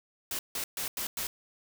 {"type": "noise bursts at uneven times", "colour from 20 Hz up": "white", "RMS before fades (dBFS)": -34, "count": 5, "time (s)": [[0.31, 0.39], [0.55, 0.64], [0.77, 0.88], [0.97, 1.07], [1.17, 1.27]], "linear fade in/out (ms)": 2, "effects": []}